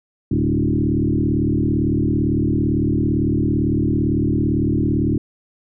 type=tone with frequency modulation; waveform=sine; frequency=205 Hz; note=G#3; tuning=22 cents flat; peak=-15 dBFS; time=0.31-5.18 s; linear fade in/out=5 ms; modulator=37.8 Hz; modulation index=3.6; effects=none